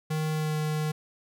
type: tone with pitch glide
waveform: square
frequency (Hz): 155.56 to 153.6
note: D#3 to D#3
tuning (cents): 0 to -22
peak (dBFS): -27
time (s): 0.1-0.92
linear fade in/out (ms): 10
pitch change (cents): -22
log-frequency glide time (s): 0.32-0.56
effects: none